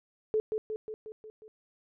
sine tone with echo, 433.6 Hz, A4, 25 cents flat, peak -24 dBFS, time 0.34-0.4 s, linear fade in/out 0 ms, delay 180 ms, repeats 6, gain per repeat -4 dB, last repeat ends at 1.48 s, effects none

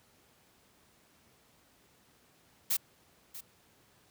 blue noise with echo, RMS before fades -29 dBFS, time 2.7-2.77 s, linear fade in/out 10 ms, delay 640 ms, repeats 1, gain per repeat -15 dB, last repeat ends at 3.41 s, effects pink hiss -65 dBFS RMS until 4.1 s + high-pass 80 Hz 12 dB/octave

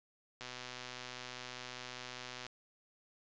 click train, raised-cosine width 0.2 ms, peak -27 dBFS, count 258, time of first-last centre 0.41-2.466 s, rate 125 Hz, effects resampled to 16000 Hz

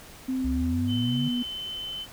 sine tone with pitch glide, 260 to 244 Hz, C4 to B3, -11 to -21 cents, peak -25 dBFS, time 0.28-1.43 s, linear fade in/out 10 ms, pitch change -110 cents, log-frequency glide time 0.42-1.06 s
sine exponential sweep, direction up, 64.2 to 152.1 Hz, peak -27 dBFS, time 0.44-1.29 s, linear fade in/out 10 ms
sine tone, 3054 Hz, G7, 46 cents flat, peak -32 dBFS, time 0.87-2.07 s, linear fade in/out 50 ms
effects pink hiss -47 dBFS RMS until 2.12 s

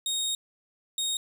25% pulse tone pair in turn, 3729 / 3729 Hz, A#7 / A#7, 0 / 0 cents, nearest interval unison, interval 0 cents, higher neither, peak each -23 / -23 dBFS, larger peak neither, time 0.06-0.35 / 0.98-1.17 s, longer first, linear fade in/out 2 ms, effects none

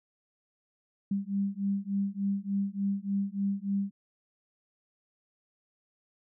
sine beating tone pair, 196.7 / 200.1 Hz, G3 / G3, +6 / +36 cents, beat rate 3.4 Hz, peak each -31 dBFS, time 1.11-3.91 s, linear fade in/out 5 ms, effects none

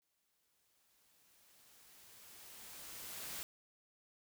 white noise with exponential growth, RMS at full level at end -44 dBFS, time 0.02-3.43 s, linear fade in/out 0 ms, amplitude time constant 740 ms, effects none

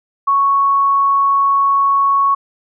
sine tone, 1108.7 Hz, C#6, in tune, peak -10 dBFS, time 0.27-2.35 s, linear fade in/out 10 ms, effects none

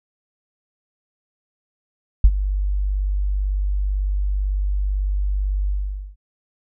sine tone with ADSR envelope, 49 Hz, G1, in tune, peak -3 dBFS, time 2.24-6.16 s, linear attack 4 ms, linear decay 54 ms, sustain -15 dB, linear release 470 ms, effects tanh soft clip ceiling -1 dBFS

